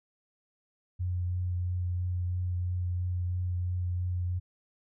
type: tone with vibrato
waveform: sine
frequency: 89.6 Hz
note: F2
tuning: 45 cents sharp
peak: -28 dBFS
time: 0.99-4.4 s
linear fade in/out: 20 ms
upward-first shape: triangle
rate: 3 Hz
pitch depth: 16 cents each way
effects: none